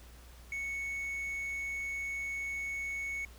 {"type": "tone", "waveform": "triangle", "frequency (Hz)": 2215, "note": "C#7", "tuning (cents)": -2, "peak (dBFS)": -33, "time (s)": [0.52, 3.25], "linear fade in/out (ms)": 2, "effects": ["added 60 Hz sine -51 dBFS peak until 3.38 s", "pink hiss -58 dBFS RMS until 3.38 s"]}